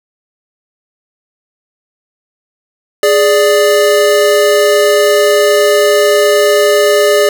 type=tone pair together; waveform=square; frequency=415.3 / 587.3 Hz; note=G#4 / D5; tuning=0 / 0 cents; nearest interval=tritone; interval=600 cents; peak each=-10 dBFS; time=3.03-7.29 s; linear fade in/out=2 ms; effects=none